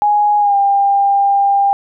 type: tone with pitch glide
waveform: sine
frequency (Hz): 830.6 to 798.1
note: G#5 to G5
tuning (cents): 0 to +31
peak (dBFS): -9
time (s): 0.02-1.73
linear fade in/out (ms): 0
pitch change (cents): -69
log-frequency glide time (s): 0.39-0.56
effects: none